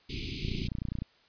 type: band-stop noise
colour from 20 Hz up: pink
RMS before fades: -36 dBFS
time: 0.09-0.68 s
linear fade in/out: 10 ms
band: 410 to 2200 Hz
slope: 96 dB/octave
type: click train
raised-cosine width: 5 ms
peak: -22 dBFS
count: 18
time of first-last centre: 0.45-1.02 s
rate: 29.8 Hz
effects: white hiss -63 dBFS RMS until 1.28 s + resampled to 11025 Hz